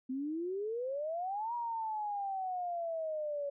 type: exponential two-way sweep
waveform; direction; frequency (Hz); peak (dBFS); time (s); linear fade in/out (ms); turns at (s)
sine; up then down; 252.7 to 962 to 562; -34; 0.09-3.5; 10; 1.54
effects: none